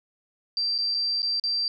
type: tone with dropouts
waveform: sine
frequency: 4699 Hz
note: D8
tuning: in tune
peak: -23 dBFS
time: 0.57-1.68 s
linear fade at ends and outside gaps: 1 ms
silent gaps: 0.78-0.786 / 0.943-0.946 / 1.22-1.229 / 1.398-1.438 s
effects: none